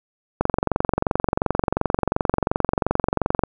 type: click train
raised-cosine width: 1 ms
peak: -4 dBFS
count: 70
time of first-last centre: 0.41-3.436 s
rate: 22.8 Hz
effects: none